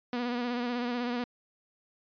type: tone with vibrato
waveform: sawtooth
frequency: 242.9 Hz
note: B3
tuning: 29 cents flat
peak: -26 dBFS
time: 0.13-1.24 s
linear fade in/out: 2 ms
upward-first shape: sine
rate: 16 Hz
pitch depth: 40 cents each way
effects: resampled to 11025 Hz